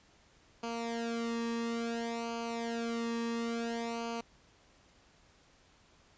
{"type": "tone with flanger", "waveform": "sawtooth", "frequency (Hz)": 232.1, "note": "A#3", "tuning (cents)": -7, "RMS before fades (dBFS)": -36, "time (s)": [0.63, 4.21], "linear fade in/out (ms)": 5, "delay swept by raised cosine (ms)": [0.54, 1.37], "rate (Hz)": 0.58, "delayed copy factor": -0.8, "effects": ["pink hiss -64 dBFS RMS until 6.17 s", "resampled to 16000 Hz"]}